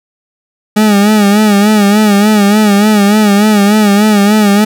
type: tone with vibrato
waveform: 40% pulse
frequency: 207.7 Hz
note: G#3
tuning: in tune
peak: -4 dBFS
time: 0.76-4.65 s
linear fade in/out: 10 ms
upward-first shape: sine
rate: 3.4 Hz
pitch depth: 72 cents each way
effects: none